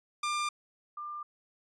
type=tone pair in turn; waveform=sawtooth / sine; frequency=1195 / 1195 Hz; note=D6 / D6; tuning=+30 / +30 cents; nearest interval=unison; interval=0 cents; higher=neither; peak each=-26 / -37 dBFS; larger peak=first; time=0.23-0.49 / 0.97-1.23 s; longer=neither; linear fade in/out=5 ms; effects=resampled to 22050 Hz